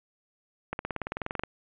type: accelerating click train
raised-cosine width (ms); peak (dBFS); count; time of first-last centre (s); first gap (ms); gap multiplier
0.5; -16; 15; 0.73-1.436; 61; 0.97
effects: resampled to 8000 Hz + 7-bit